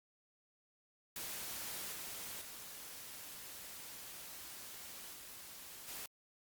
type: noise with level steps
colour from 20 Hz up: white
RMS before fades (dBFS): -44 / -46 / -50 / -52 / -46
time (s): 1.16-6.06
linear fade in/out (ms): 2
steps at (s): 1.92 / 2.41 / 5.13 / 5.88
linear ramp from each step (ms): 5
effects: Opus 48 kbps